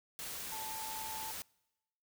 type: tone in noise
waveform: sine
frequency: 880 Hz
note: A5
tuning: in tune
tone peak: -43 dBFS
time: 0.52-1.31 s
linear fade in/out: 0 ms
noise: white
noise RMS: -43 dBFS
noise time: 0.19-1.42 s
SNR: -3 dB
effects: noise-tail reverb RT60 1.0 s tail -26 dB re dry